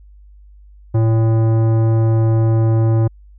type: tone with tanh clipping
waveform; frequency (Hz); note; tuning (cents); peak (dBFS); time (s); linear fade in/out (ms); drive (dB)
sine; 112.4; A2; +37; -13; 0.94-3.08; 10; 15
effects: added 50 Hz sine -40 dBFS peak until 3.38 s

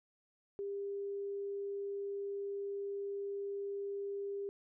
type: tone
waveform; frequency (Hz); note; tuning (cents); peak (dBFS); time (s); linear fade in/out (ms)
sine; 400; G4; +35; -37; 0.59-4.49; 0
effects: none

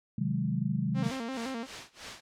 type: chord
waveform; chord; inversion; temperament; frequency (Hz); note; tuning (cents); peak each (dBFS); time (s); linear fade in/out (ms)
sine; Ab dominant seventh; first; equal; 130.81 / 155.56 / 185 / 207.7; C3 / Eb3 / Gb3 / Ab3; 0 / 0 / 0 / 0; -33; 0.18-1.1; 5
type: tone with vibrato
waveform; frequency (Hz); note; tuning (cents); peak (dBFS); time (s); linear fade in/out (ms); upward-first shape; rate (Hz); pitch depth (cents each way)
sawtooth; 246.9; B3; 0; -30; 0.94-1.67; 50; square; 5.8; 120
type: noise with tremolo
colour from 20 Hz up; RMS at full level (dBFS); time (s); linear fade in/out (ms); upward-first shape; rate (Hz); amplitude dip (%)
white; -38; 1.03-2.21; 10; sine; 3.1; 95
effects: low-pass 5000 Hz 12 dB/octave

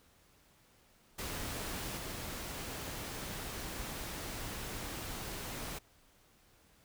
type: noise with level steps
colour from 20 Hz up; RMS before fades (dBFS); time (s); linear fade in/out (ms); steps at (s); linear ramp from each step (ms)
pink; -40 / -42; 1.18-5.79; 10; 1.97; 5
effects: pink hiss -66 dBFS RMS until 6.84 s

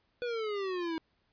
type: exponential sweep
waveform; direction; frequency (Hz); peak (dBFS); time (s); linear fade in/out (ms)
square; down; 493.9 to 318.5; -33; 0.22-0.98; 0
effects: pink hiss -74 dBFS RMS until 1.32 s + resampled to 11025 Hz

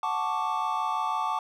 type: chord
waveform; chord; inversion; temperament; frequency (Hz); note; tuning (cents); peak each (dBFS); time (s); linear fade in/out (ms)
triangle; D major seventh; first; equal; 740 / 880 / 1108.7 / 1174.7; F#5 / A5 / C#6 / D6; 0 / 0 / 0 / 0; -32 / -28 / -31 / -29; 0.03-1.39; 2
effects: none

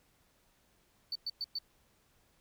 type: tone bursts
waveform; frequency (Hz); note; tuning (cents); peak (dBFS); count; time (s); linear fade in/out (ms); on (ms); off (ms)
triangle; 4527; C#8; +36; -31; 4; 1.12-1.586; 2; 34; 110
effects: tanh soft clip ceiling -31 dBFS + pink hiss -70 dBFS RMS until 2.4 s

